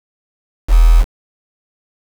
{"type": "tone with quantisation", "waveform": "sine", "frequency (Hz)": 41.2, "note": "E1", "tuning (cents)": 0, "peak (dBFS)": -4, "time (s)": [0.68, 1.05], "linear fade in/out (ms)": 50, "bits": 4, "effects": []}